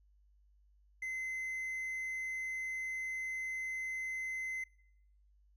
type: tone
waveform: triangle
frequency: 2055 Hz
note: C7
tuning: 32 cents flat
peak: -35 dBFS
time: 1.02-4.64 s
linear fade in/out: 5 ms
effects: noise-tail reverb RT60 0.8 s tail -24 dB re dry + added 50 Hz sine -64 dBFS peak until 5.56 s